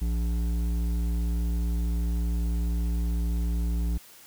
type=tone with hard clipping; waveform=triangle; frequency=57.6 Hz; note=A#1; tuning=20 cents flat; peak=-26 dBFS; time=0.01-3.98 s; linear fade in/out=10 ms; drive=14 dB; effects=white hiss -51 dBFS RMS until 4.26 s